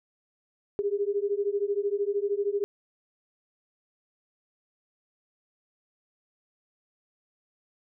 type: beating tone pair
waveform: sine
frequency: 398.8 / 411.8 Hz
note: G4 / G#4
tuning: +30 / -15 cents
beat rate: 13 Hz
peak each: -28 dBFS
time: 0.79-2.64 s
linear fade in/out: 0 ms
effects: none